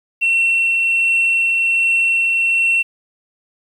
sine tone with tremolo, 2712 Hz, E7, 49 cents sharp, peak -10 dBFS, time 0.21-2.83 s, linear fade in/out 20 ms, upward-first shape triangle, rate 1.3 Hz, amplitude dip 25%, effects tanh soft clip ceiling -10 dBFS + 8-bit

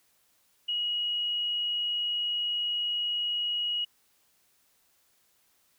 sine tone, 2900 Hz, F#7, 35 cents flat, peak -27 dBFS, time 0.68-3.85 s, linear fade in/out 10 ms, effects white hiss -68 dBFS RMS until 5.78 s

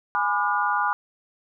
sine chord, G# diminished seventh, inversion none, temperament just, 830.6 / 996.7 / 1196.1 / 1435.3 Hz, G#5 / B5 / D6 / F6, 0 / +16 / +31 / +47 cents, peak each -26 dBFS, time 0.15-0.93 s, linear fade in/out 0 ms, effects none

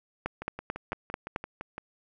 two click trains, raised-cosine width 0.5 ms, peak -15 / -22 dBFS, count 6 / 9, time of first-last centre 0.26-1.361 / 0.42-1.781 s, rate 4.54 / 5.88 Hz, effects none

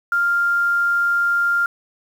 sine tone with quantisation, 1396.9 Hz, F6, in tune, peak -15 dBFS, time 0.12-1.66 s, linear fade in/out 2 ms, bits 7, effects none

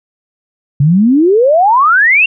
sine exponential sweep, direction up, 135 to 2794 Hz, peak -5 dBFS, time 0.8-2.26 s, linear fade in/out 5 ms, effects none

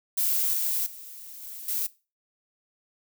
violet noise with level steps, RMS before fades -25 / -27 / -43 / -40 / -28 dBFS, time 0.17-1.87 s, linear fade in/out 10 ms, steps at 0.53 / 0.86 / 1.42 / 1.68 s, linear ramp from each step 5 ms, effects noise-tail reverb RT60 0.3 s tail -19 dB re dry

